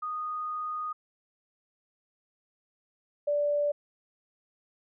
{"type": "tone pair in turn", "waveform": "sine", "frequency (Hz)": [1237, 583.8], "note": ["D#6", "D5"], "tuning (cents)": [-10, -10], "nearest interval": "octave + minor second", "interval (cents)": 1300, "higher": "first", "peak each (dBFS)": [-31, -24], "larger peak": "second", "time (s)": [[0.02, 0.93], [3.27, 3.72]], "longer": "first", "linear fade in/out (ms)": 10, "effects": []}